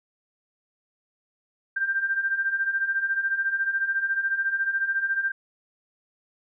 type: beating tone pair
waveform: sine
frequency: 1568 / 1582 Hz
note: G6 / G6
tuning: 0 / +15 cents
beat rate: 14 Hz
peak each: -29 / -24 dBFS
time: 1.76-5.32 s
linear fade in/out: 10 ms
effects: none